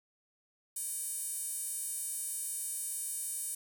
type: tone with high-pass filter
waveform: square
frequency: 336.7 Hz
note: E4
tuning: 37 cents sharp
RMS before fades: -38 dBFS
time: 0.76-3.55 s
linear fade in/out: 5 ms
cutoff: 9400 Hz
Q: 3.7
effects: none